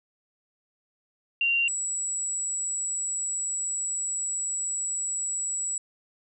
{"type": "tone pair in turn", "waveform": "sine", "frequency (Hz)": [2768, 7829], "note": ["F7", "B8"], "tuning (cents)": [-16, -16], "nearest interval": "octave + tritone", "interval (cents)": 1800, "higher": "second", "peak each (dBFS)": [-21, -27], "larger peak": "first", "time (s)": [[1.41, 1.68], [1.68, 5.78]], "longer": "second", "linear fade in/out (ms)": 2, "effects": []}